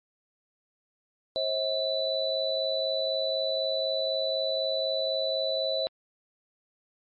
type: tone cluster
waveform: sine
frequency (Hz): 536 / 640 / 3978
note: C5 / D#5 / B7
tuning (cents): +42 / +49 / +12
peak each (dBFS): -30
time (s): 1.36-5.87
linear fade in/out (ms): 0
effects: MP3 48 kbps